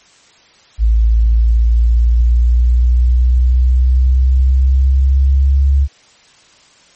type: exponential sweep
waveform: sine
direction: up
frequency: 55 to 69.3 Hz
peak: -7 dBFS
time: 0.78-5.88 s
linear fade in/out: 50 ms
effects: white hiss -47 dBFS RMS until 6.95 s + MP3 32 kbps